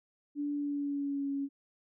sine tone with pitch glide, 290 to 278.3 Hz, D4 to C#4, -22 to +7 cents, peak -31 dBFS, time 0.35-1.49 s, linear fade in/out 50 ms, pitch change -71 cents, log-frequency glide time 0.53-1.3 s, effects none

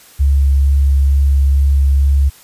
sine tone with vibrato, 69.3 Hz, C#2, in tune, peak -8 dBFS, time 0.19-2.3 s, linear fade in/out 20 ms, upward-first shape sine, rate 2.2 Hz, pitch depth 10 cents each way, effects white hiss -43 dBFS RMS until 2.43 s + resampled to 32000 Hz

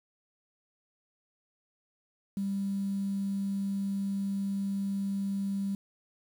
triangle tone, 197.3 Hz, G3, 11 cents sharp, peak -25 dBFS, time 2.37-5.75 s, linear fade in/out 2 ms, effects tanh soft clip ceiling -27 dBFS + 9-bit

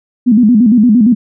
sine tone with vibrato, 227.9 Hz, A#3, 39 cents flat, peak -4 dBFS, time 0.26-1.15 s, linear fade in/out 20 ms, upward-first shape square, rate 8.7 Hz, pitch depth 140 cents each way, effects none

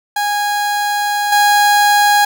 30% pulse tone with level steps, 824 Hz, G#5, 14 cents flat, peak -12 / -6 dBFS, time 0.16-2.25 s, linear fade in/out 5 ms, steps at 1.32 s, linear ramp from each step 5 ms, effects none

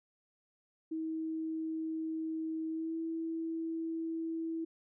sine tone with pitch glide, 319.8 to 326.7 Hz, D#4 to E4, +48 to -15 cents, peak -34 dBFS, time 0.91-4.65 s, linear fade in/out 10 ms, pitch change +37 cents, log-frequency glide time 2.69-2.97 s, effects none

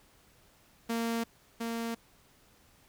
sawtooth tone pair in turn, 230.4 / 230.4 Hz, A#3 / A#3, -20 / -20 cents, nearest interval unison, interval 0 cents, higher neither, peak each -26 / -29 dBFS, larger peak first, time 0.89-1.24 / 1.6-1.95 s, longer neither, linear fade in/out 10 ms, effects pink hiss -63 dBFS RMS until 2.88 s

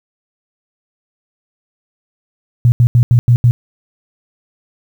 sine tone bursts at uneven times, 120.4 Hz, B2, 44 cents flat, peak -5 dBFS, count 6, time 2.65-2.72 / 2.8-2.87 / 2.95-3.03 / 3.11-3.19 / 3.28-3.36 / 3.44-3.51 s, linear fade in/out 0 ms, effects 7-bit

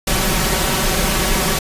pink noise with comb filter, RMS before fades -17 dBFS, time 0.07-1.59 s, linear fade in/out 5 ms, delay 5.3 ms, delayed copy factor +0.65, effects resampled to 32000 Hz

